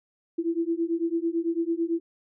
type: beating tone pair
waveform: sine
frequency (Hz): 329.6 / 338.6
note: E4 / E4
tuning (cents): 0 / +46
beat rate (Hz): 9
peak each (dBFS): -27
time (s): 0.38-2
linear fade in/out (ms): 10
effects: none